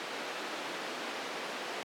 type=band-pass noise; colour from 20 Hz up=pink; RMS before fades=-40 dBFS; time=0-1.83 s; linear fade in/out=0 ms; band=350 to 4000 Hz; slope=12 dB/octave; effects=high-pass 200 Hz 12 dB/octave + AAC 64 kbps